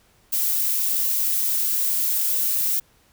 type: noise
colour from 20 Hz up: violet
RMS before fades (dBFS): -22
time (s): 0.32-2.8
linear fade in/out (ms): 10
effects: pink hiss -59 dBFS RMS until 3.12 s